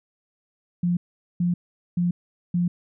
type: tone bursts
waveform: sine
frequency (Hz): 175.3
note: F3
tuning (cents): +7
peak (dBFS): -19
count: 4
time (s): 0.83-2.68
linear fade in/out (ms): 5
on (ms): 140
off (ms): 430
effects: none